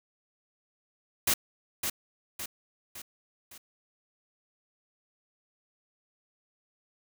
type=noise with echo; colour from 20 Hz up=white; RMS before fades=-25 dBFS; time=1.27-1.34 s; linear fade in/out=5 ms; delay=560 ms; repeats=4; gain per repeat=-6 dB; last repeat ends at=3.58 s; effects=none